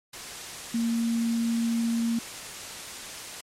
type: tone in noise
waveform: sine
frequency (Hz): 231.2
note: A#3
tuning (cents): -14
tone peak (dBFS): -23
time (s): 0.74-2.19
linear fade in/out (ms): 5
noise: white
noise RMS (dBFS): -38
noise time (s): 0.13-3.41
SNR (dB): +12
effects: low-pass 9000 Hz 12 dB/octave + MP3 64 kbps